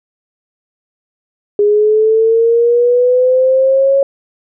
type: linear sweep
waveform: sine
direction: up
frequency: 410 to 553 Hz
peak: -7 dBFS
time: 1.59-4.03 s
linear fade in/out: 2 ms
effects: none